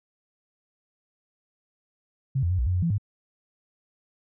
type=tone with pitch steps; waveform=sine; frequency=133.6 / 86.4 / 91.8 / 60.9 / 90.6 / 90 / 168.1 / 102.4 Hz; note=C3 / F2 / F#2 / B1 / F#2 / F#2 / E3 / G#2; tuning=+36 / -18 / -13 / -24 / -36 / -47 / +34 / -24 cents; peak=-21 dBFS; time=2.35-2.982 s; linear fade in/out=10 ms; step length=79 ms; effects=none

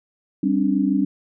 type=chord; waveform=sine; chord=G suspended fourth; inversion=none; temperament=equal with one note detuned; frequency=196 / 267.1 / 293.7 Hz; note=G3 / C4 / D4; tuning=0 / +36 / 0 cents; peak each=-21 dBFS; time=0.43-1.05 s; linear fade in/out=5 ms; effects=none

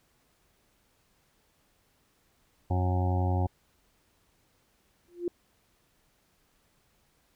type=harmonic tone; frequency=91 Hz; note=F#2; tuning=28 cents flat; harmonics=1 / 2 / 3 / 4 / 6 / 7 / 8 / 9 / 10; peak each=-25 / -37 / -37 / -38 / -40 / -48 / -37 / -38 / -45 dBFS; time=2.7-3.47 s; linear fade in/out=10 ms
type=tone with exponential growth; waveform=sine; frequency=349.2 Hz; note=F4; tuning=in tune; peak=-24 dBFS; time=5.08-5.28 s; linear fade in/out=2 ms; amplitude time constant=42 ms
effects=pink hiss -69 dBFS RMS until 7.35 s

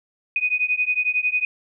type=beating tone pair; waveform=sine; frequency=2485 / 2496 Hz; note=D#7 / D#7; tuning=-3 / +5 cents; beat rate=11 Hz; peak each=-22 dBFS; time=0.36-1.45 s; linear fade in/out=2 ms; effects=none

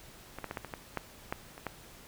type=clicks; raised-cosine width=0.5 ms; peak=-25 / -21 / -21 / -20 / -25 / -22 / -17 / -17 / -30 / -19 dBFS; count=10; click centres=0.386 / 0.443 / 0.511 / 0.572 / 0.647 / 0.738 / 0.973 / 1.325 / 1.579 / 1.667 s; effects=pink hiss -53 dBFS RMS until 2.07 s

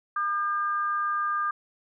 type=tone pair together; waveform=sine; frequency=1207.1 / 1600 Hz; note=D6 / G6; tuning=+47 / +35 cents; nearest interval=perfect fourth; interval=488 cents; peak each=-25 / -32 dBFS; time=0.16-1.51 s; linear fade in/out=5 ms; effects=none

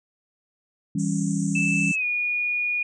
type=chord; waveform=sine; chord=C# diminished; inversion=first; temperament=equal with one note detuned; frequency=162.54 / 196 / 277.2 Hz; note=E3 / G3 / C#4; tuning=-24 / 0 / 0 cents; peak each=-26 / -25 / -28 dBFS; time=0.95-1.92 s; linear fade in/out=5 ms
type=band-pass noise; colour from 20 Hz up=white; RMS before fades=-38 dBFS; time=0.98-1.96 s; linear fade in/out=20 ms; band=6000 to 8500 Hz; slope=96 dB/octave
type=tone with pitch glide; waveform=sine; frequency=2637 to 2446 Hz; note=E7 to D#7; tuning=0 to -30 cents; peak=-22 dBFS; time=1.55-2.83 s; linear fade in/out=5 ms; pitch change=-130 cents; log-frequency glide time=1.93-2.05 s
effects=none

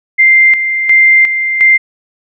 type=tone with tremolo; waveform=sine; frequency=2093 Hz; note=C7; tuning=in tune; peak=-3 dBFS; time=0.18-1.78 s; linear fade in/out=20 ms; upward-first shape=square; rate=1.4 Hz; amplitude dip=60%; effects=none

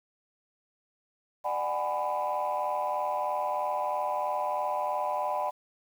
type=chord; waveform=sine; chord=G# half-diminished seventh; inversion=second; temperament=just; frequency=598 / 747.5 / 830.6 / 996.7 Hz; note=D5 / F#5 / G#5 / B5; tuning=+31 / +17 / 0 / +16 cents; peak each=-32 / -32 / -33 / -31 dBFS; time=1.44-5.51 s; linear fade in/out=20 ms; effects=tanh soft clip ceiling -21 dBFS + 9-bit

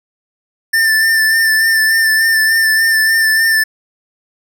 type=tone with vibrato; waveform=square; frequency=1780 Hz; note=A6; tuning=20 cents sharp; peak=-10 dBFS; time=0.73-3.64 s; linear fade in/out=10 ms; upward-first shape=sine; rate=3.4 Hz; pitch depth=26 cents each way; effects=none

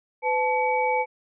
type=tone cluster; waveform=sine; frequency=503 / 870 / 2271 Hz; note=B4 / A5 / C#7; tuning=+32 / -20 / +41 cents; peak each=-25 / -23 / -28 dBFS; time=0.22-1.06 s; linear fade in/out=50 ms; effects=none

